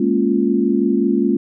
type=chord; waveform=sine; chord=Bb minor seventh; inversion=third; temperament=equal; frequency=207.7 / 233.1 / 277.2 / 349.2 Hz; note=Ab3 / Bb3 / Db4 / F4; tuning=0 / 0 / 0 / 0 cents; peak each=-19 dBFS; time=0-1.37 s; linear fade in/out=5 ms; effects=none